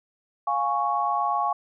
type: chord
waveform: sine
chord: Db major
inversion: first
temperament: equal with one note detuned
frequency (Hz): 702.5 / 830.6 / 1108.7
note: F5 / Ab5 / Db6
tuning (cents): +10 / 0 / 0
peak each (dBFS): -28 / -26 / -25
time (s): 0.47-1.53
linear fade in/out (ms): 5
effects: none